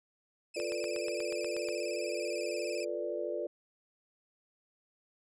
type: tone with vibrato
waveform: 20% pulse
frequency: 2489 Hz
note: D#7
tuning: in tune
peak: -36 dBFS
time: 0.54-2.85 s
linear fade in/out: 10 ms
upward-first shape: square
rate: 19 Hz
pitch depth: 65 cents each way
type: chord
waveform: sine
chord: B half-diminished seventh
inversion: second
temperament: equal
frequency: 349.2 / 440 / 493.9 / 587.3 Hz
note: F4 / A4 / B4 / D5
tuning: 0 / 0 / 0 / 0 cents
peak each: -39 / -40 / -39 / -37 dBFS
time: 0.56-3.47 s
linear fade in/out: 5 ms
type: click train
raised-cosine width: 0.3 ms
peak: -28 dBFS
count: 10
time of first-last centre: 0.6-1.687 s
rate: 8.28 Hz
effects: resampled to 32000 Hz